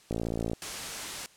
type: click train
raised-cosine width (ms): 2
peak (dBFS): -18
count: 25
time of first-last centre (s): 0.11-0.533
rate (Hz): 56.7
type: noise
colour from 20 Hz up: white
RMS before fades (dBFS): -36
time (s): 0.62-1.26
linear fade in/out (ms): 0
effects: white hiss -58 dBFS RMS until 1.36 s + low-pass 9000 Hz 12 dB/octave